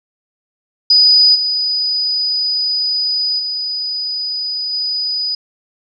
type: tone with level steps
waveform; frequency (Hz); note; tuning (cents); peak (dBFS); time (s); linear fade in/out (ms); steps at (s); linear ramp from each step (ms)
sine; 4964; D#8; -5; -6 / -14 / -18 / -16; 0.9-5.35; 5; 1.34 / 3.38 / 4.72; 20
effects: none